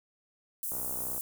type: high-pass noise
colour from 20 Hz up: white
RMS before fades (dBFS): -35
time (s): 0.63-1.21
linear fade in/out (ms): 0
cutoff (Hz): 8700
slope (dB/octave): 24
type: click train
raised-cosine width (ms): 1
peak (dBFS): -30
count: 30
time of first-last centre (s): 0.72-1.18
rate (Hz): 63.1
effects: none